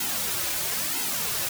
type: noise with flanger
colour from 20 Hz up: white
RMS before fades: -28 dBFS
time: 0-1.49 s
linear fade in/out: 5 ms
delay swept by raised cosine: 1.7 to 4.5 ms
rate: 1 Hz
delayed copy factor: -0.9
effects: none